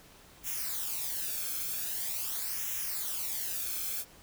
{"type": "noise with flanger", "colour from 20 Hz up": "blue", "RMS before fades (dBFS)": -35, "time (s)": [0.43, 4.05], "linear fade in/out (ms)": 50, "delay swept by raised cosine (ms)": [0.22, 1.06], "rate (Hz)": 0.44, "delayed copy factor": -0.75, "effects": ["pink hiss -56 dBFS RMS until 4.22 s"]}